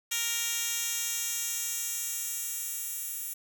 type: tone with high-pass filter sweep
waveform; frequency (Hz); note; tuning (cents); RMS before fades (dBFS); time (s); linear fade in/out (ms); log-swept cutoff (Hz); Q
10% pulse; 466.2; A#4; 0; -33; 0.11-3.34; 10; 3900 to 11000; 0.91
effects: none